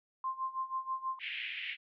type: tone with tremolo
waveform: sine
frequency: 1051 Hz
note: C6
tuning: 7 cents sharp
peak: -31 dBFS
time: 0.24-1.19 s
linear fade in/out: 2 ms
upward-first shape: sine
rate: 6.2 Hz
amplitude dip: 85%
type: band-pass noise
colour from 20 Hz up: white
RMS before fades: -40 dBFS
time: 1.19-1.77 s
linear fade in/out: 50 ms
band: 1900 to 3000 Hz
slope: 48 dB/octave
effects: none